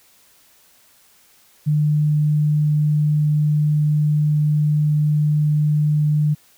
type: tone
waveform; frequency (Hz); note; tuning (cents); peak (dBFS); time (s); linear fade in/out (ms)
sine; 150.3; D3; +40; -14; 1.66-6.35; 20
effects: white hiss -54 dBFS RMS until 6.57 s